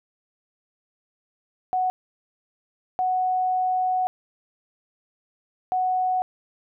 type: tone bursts at uneven times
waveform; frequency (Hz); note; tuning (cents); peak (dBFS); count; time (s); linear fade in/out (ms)
sine; 740; F#5; 0; -20; 3; 1.73-1.9 / 2.99-4.07 / 5.72-6.22; 0
effects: none